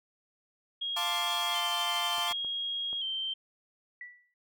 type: tone with vibrato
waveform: sine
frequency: 3200 Hz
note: G7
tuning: 35 cents sharp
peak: -31 dBFS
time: 0.81-3.34 s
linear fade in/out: 10 ms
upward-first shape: square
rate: 0.68 Hz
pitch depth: 40 cents each way
type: chord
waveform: sawtooth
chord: D minor seventh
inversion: first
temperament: equal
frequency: 698.5 / 880 / 1046.5 / 1174.7 Hz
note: F5 / A5 / C6 / D6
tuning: 0 / 0 / 0 / 0 cents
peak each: -33 dBFS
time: 0.96-2.33 s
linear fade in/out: 10 ms
type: clicks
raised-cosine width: 1 ms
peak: -35 dBFS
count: 4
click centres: 2.183 / 2.312 / 2.447 / 2.93 s
type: tone with exponential decay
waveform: sine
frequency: 1959 Hz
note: B6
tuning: 15 cents flat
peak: -38 dBFS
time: 4.01-4.34 s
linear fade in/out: 2 ms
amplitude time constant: 71 ms
effects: none